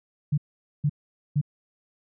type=tone bursts; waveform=sine; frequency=146.83 Hz; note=D3; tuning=in tune; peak=-19 dBFS; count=3; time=0.32-1.414 s; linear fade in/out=10 ms; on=58 ms; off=460 ms; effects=none